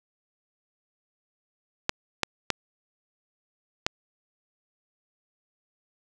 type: clicks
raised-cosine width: 0.2 ms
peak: -5 dBFS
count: 4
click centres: 1.894 / 2.233 / 2.503 / 3.865 s
effects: none